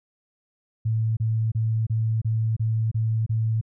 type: tone bursts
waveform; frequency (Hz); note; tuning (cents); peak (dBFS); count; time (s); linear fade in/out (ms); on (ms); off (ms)
sine; 111.4; A2; +22; -20; 8; 0.85-3.613; 10; 320; 29
effects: none